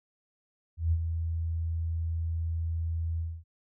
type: tone with ADSR envelope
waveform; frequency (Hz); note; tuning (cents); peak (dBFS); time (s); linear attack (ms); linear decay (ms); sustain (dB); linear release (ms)
sine; 82.41; E2; 0; -21; 0.77-3.44; 150; 55; -7; 250
effects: none